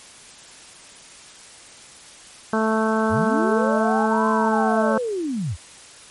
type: harmonic tone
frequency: 220 Hz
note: A3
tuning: in tune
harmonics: 1 / 2 / 3 / 4 / 5 / 6 / 7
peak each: -21 / -24 / -26 / -27 / -28 / -29 / -29 dBFS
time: 2.53-4.98 s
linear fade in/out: 2 ms
type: linear two-way sweep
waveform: sine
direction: up then down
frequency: 65.41 to 1046.5 to 65.41 Hz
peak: -22 dBFS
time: 3.09-5.57 s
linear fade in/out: 50 ms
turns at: 4.29 s
effects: white hiss -44 dBFS RMS until 6.1 s + MP3 48 kbps